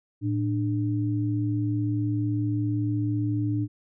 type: tone pair together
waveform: sine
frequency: 111.75 / 297.4 Hz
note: A2 / D4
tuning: +27 / +22 cents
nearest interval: octave + perfect fourth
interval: 1695 cents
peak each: -25 / -27 dBFS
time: 0.21-3.68 s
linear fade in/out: 50 ms
effects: none